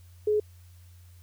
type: tone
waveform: sine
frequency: 422.6 Hz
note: G#4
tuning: 30 cents sharp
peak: -21 dBFS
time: 0.27-0.4 s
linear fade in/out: 5 ms
effects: added 88 Hz sine -49 dBFS peak until 1.22 s + white hiss -63 dBFS RMS until 1.22 s